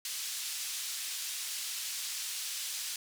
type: band-pass noise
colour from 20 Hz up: pink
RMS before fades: -38 dBFS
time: 0.05-2.96 s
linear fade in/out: 2 ms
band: 3700 to 12000 Hz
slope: 12 dB/octave
effects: none